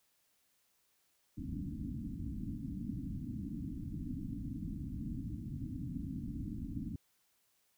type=low-pass noise; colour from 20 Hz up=white; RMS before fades=-41 dBFS; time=1.37-6.96 s; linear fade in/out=5 ms; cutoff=300 Hz; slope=96 dB/octave; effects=white hiss -75 dBFS RMS until 7.77 s